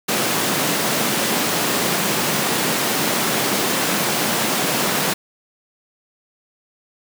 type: high-pass noise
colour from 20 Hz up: pink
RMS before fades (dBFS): -20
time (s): 0.08-5.14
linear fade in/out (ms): 10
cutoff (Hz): 160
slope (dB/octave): 24
effects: none